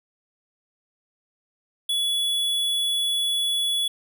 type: tone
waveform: square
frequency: 3400 Hz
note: G#7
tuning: 40 cents sharp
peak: -22 dBFS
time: 1.89-3.88 s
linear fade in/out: 5 ms
effects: none